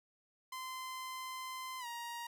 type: tone with pitch glide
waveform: sawtooth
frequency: 1034 to 942.7 Hz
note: C6 to A#5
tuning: -21 to +19 cents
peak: -38 dBFS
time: 0.52-2.27 s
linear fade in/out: 5 ms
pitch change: -160 cents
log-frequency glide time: 1.79-1.86 s
effects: none